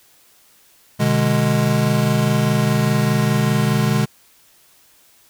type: chord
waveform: square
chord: G# diminished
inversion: first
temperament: just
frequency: 124.59 / 149.51 / 207.7 Hz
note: B2 / D3 / G#3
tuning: +16 / +31 / 0 cents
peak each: -20 dBFS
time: 0.99-4.06 s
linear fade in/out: 20 ms
effects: white hiss -53 dBFS RMS until 5.29 s